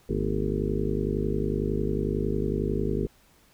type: harmonic tone with a mistuned harmonic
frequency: 51 Hz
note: G#1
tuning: 31 cents flat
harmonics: 1 / 2 / 3 / 4 / 5 / 6 / 7 / 8 / 9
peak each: -31 / -35 / -32 / -33 / -35 / -37 / -33 / -31 / -36 dBFS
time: 0.09-3.07 s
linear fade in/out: 5 ms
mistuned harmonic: 4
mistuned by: +150 cents
effects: pink hiss -60 dBFS RMS until 3.53 s